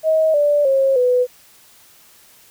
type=tone with pitch steps; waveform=sine; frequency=634 / 584.7 / 539.3 / 497.4 Hz; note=D#5 / D5 / C#5 / B4; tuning=+32 / -8 / -48 / +12 cents; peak=-12 dBFS; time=0.03-1.27 s; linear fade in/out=50 ms; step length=310 ms; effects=white hiss -49 dBFS RMS until 2.5 s